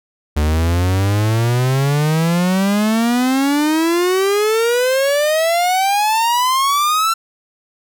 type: exponential sweep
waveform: 45% pulse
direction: up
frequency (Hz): 73.42 to 1355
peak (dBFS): -13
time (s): 0.36-7.14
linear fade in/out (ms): 10
effects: none